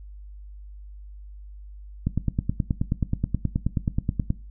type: click train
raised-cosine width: 5 ms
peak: -10 dBFS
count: 22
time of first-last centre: 2.07-4.304 s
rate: 9.4 Hz
effects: noise-tail reverb RT60 0.3 s tail -18 dB re dry + added 50 Hz sine -39 dBFS peak until 4.5 s